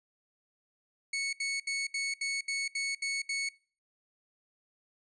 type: tone bursts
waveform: sawtooth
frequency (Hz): 2212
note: C#7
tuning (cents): -4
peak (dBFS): -27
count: 9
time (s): 1.13-3.49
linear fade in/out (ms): 5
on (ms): 200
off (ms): 70
effects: noise-tail reverb RT60 0.4 s tail -22 dB re dry + resampled to 22050 Hz